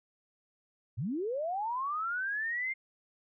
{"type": "linear sweep", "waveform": "sine", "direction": "up", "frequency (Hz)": [92.5, 2130], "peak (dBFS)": -31, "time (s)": [0.97, 2.74], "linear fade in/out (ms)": 20, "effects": []}